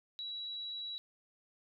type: tone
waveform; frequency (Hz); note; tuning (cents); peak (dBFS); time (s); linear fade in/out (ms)
sine; 3904; B7; -21; -39; 0.19-0.98; 0
effects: none